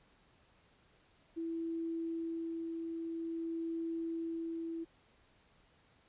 sine tone with tremolo, 330.2 Hz, E4, 3 cents sharp, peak -35 dBFS, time 1.36-4.85 s, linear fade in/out 20 ms, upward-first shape sine, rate 0.5 Hz, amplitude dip 25%, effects pink hiss -68 dBFS RMS until 6.08 s + resampled to 8000 Hz

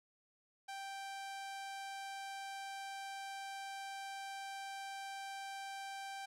sawtooth tone, 784 Hz, G5, in tune, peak -40 dBFS, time 0.68-6.26 s, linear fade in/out 10 ms, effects low-pass 10000 Hz 12 dB/octave

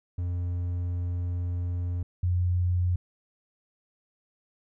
triangle / sine tone pair in turn, 88.2 / 89.33 Hz, F2 / F2, +18 / +40 cents, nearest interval unison, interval 22 cents, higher second, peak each -25 / -22 dBFS, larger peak second, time 0.18-2.03 / 2.23-2.96 s, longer first, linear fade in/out 5 ms, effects none

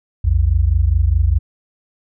sine tone pair together, 59.96 / 84.8 Hz, A#1 / E2, +49 / +50 cents, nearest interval tritone, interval 601 cents, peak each -14 dBFS, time 0.24-1.39 s, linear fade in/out 10 ms, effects none

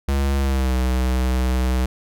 square tone with pitch glide, 68.9 to 63.55 Hz, C#2 to C2, -10 to -50 cents, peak -18 dBFS, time 0.08-1.86 s, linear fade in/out 5 ms, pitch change -140 cents, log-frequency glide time 0.38-0.76 s, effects none

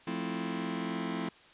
sawtooth chord, F major seventh, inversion none, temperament just, 174.61 / 218.3 / 261.9 / 327.4 Hz, F3 / A3 / C4 / E4, 0 / -13 / +2 / -12 cents, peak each -34 dBFS, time 0.07-1.29 s, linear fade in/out 5 ms, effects white hiss -57 dBFS RMS until 1.53 s + resampled to 8000 Hz

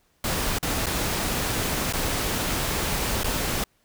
pink noise with dropouts, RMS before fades -26 dBFS, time 0.24-3.64 s, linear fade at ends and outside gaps 2 ms, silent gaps 0.586-0.628 / 0.86-0.866 / 1.926-1.935 / 3.234-3.243 s, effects pink hiss -66 dBFS RMS until 3.84 s

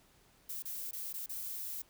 violet noise with dropouts, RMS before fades -41 dBFS, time 0.49-1.82 s, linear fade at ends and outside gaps 5 ms, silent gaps 0.624-0.653 / 0.911-0.93 / 1.129-1.14 / 1.262-1.293 s, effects pink hiss -66 dBFS RMS until 1.89 s

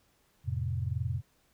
sine chord, F major, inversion none, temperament equal, 87.31 / 110 / 130.81 Hz, F2 / A2 / C3, 0 / 0 / 0 cents, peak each -34 dBFS, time 0.44-1.22 s, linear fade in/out 50 ms, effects pink hiss -69 dBFS RMS until 1.53 s

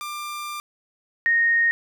sawtooth / sine tone pair in turn, 1190 / 1857.1 Hz, D6 / A#6, +22 / -7 cents, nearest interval minor sixth, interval 771 cents, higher second, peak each -26 / -16 dBFS, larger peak second, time 0.01-0.6 / 1.26-1.71 s, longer first, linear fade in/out 0 ms, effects none

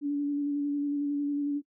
sine tone with vibrato, 287.6 Hz, D4, 36 cents flat, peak -26 dBFS, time 0.01-1.62 s, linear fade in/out 50 ms, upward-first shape square, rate 11 Hz, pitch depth 14 cents each way, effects noise-tail reverb RT60 0.1 s tail -21 dB re dry

